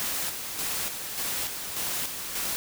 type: noise with tremolo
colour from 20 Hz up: white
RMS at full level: -30 dBFS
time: 0-2.56 s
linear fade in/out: 0 ms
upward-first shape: square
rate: 1.7 Hz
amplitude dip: 45%
effects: none